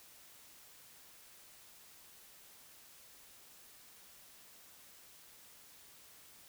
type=silence; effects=white hiss -59 dBFS RMS until 6.48 s